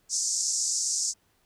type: band-pass noise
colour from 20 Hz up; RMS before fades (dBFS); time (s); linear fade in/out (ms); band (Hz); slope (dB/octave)
white; -28; 0.09-1.14; 50; 5300 to 7800; 48
effects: pink hiss -68 dBFS RMS until 1.45 s